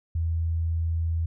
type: tone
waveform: sine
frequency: 82.41 Hz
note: E2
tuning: in tune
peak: -23 dBFS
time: 0.15-1.26 s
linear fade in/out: 5 ms
effects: none